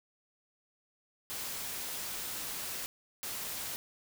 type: noise bursts at uneven times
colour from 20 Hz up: white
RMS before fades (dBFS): -39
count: 2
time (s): 1.3-2.86 / 3.23-3.76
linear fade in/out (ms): 0
effects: none